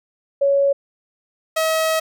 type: tone pair in turn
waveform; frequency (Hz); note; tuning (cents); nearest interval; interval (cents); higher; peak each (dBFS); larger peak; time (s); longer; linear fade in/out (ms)
sine / sawtooth; 558 / 640; C#5 / D#5; +11 / +49; major second; 238; second; -13; neither; 0.41-0.73 / 1.56-2; second; 10
effects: none

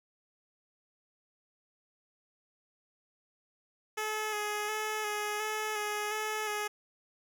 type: tone with vibrato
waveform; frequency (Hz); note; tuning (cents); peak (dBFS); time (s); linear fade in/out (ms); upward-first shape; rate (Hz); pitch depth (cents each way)
10% pulse; 424.5; G#4; +38; -24; 3.97-6.68; 10; square; 1.4; 23
effects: none

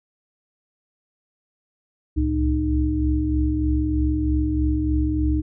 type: tone cluster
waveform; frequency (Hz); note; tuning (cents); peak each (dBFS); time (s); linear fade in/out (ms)
sine; 65.4 / 68.6 / 112.5 / 306.7; C2 / C#2 / A2 / D#4; 0 / -17 / +39 / -25; -30 / -21 / -29 / -22; 2.16-5.42; 20
effects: none

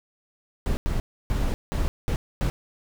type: noise bursts at uneven times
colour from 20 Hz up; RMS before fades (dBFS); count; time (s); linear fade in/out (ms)
brown; -24; 6; 0.66-0.77 / 0.86-1 / 1.3-1.54 / 1.72-1.88 / 2.08-2.16 / 2.41-2.5; 0
effects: none

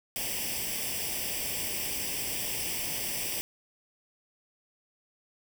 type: noise with comb filter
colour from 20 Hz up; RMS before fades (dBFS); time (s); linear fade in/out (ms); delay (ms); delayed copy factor
white; -33; 0.16-3.41; 0; 0.37; +0.8
effects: none

